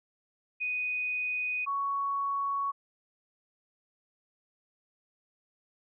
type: tone pair in turn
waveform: sine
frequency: 2489 / 1115.1 Hz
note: D#7 / C#6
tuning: 0 / +10 cents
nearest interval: octave + major second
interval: 1390 cents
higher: first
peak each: -29 / -28 dBFS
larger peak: second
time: 0.6-1.66 / 1.66-2.72 s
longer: neither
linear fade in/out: 20 ms
effects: none